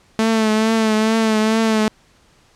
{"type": "tone with vibrato", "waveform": "sawtooth", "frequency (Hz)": 220, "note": "A3", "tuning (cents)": 0, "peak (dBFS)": -10, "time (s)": [0.19, 1.88], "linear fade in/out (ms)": 0, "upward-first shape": "triangle", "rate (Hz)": 2.3, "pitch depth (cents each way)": 45, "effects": ["pink hiss -54 dBFS RMS until 2.55 s", "low-pass 8000 Hz 12 dB/octave"]}